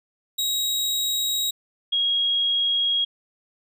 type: tone pair in turn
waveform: sawtooth / sine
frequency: 3814 / 3288 Hz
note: A#7 / G#7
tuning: +39 / -18 cents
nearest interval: minor third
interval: 257 cents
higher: first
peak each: -19 dBFS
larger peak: neither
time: 0.38-1.51 / 1.92-3.05 s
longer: neither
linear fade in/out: 10 ms
effects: none